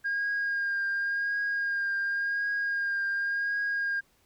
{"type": "tone with vibrato", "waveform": "sine", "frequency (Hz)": 1619, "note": "G#6", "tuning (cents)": -45, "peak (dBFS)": -25, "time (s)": [0.04, 4.01], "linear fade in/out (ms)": 20, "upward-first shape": "triangle", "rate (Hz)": 0.91, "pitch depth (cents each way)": 24, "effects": ["tanh soft clip ceiling -24 dBFS", "pink hiss -66 dBFS RMS until 4.25 s"]}